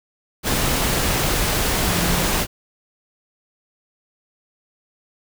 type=tone in noise; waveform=sine; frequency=174.61 Hz; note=F3; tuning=in tune; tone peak=-25 dBFS; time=1.86-2.3 s; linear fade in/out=50 ms; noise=pink; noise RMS=-20 dBFS; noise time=0.43-2.47 s; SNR=-8 dB; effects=none